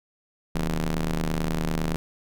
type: ring-modulated tone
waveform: sawtooth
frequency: 77.78 Hz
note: D#2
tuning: in tune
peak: -17 dBFS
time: 0.55-1.96 s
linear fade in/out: 0 ms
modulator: 92.6 Hz
effects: none